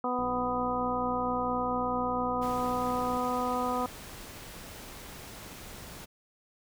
harmonic tone, 248.8 Hz, B3, 13 cents sharp, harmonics 1 / 2 / 3 / 4 / 5, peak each -34 / -34 / -34 / -34 / -34 dBFS, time 0.04-3.86 s, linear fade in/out 2 ms
click train, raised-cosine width 3 ms, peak -32 dBFS, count 183, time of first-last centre 0.19-3.169 s, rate 61.1 Hz
pink noise, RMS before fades -45 dBFS, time 2.41-6.06 s, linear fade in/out 20 ms
effects none

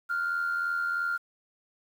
sine tone pair together, 1395 / 1478 Hz, F6 / F#6, -2 / -2 cents, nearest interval minor second, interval 100 cents, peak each -26 / -35 dBFS, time 0.09-1.18 s, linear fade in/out 20 ms, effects tanh soft clip ceiling -22 dBFS + 9-bit

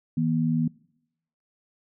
sine tone pair together, 160.18 / 240 Hz, E3 / B3, -49 / -49 cents, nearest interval perfect fifth, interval 700 cents, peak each -24 / -24 dBFS, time 0.17-0.68 s, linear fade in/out 5 ms, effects noise-tail reverb RT60 0.8 s tail -23 dB re dry

